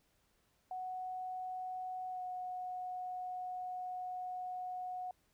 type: tone with pitch glide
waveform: sine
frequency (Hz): 740 to 731.9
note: F#5 to F#5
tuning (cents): 0 to -19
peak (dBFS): -39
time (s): 0.71-5.11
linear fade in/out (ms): 2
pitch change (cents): -19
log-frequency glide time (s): 2.1-2.22
effects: pink hiss -75 dBFS RMS until 5.33 s